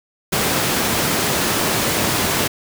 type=high-pass noise; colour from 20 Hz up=pink; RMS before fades=-19 dBFS; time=0.32-2.48 s; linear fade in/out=10 ms; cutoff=120 Hz; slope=12 dB/octave; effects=none